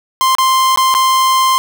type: tone with dropouts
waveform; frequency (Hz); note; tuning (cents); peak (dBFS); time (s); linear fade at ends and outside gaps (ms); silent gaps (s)
45% pulse; 1047; C6; +1; -9; 0.21-1.58; 0; 0.351-0.384 / 0.76-0.774 / 0.941-0.949
effects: none